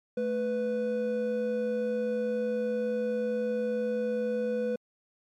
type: tone pair together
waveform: triangle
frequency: 219.4 / 495.1 Hz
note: A3 / B4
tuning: -5 / +4 cents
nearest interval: octave + major second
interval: 1409 cents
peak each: -31 / -26 dBFS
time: 0.17-4.76 s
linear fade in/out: 5 ms
effects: MP3 64 kbps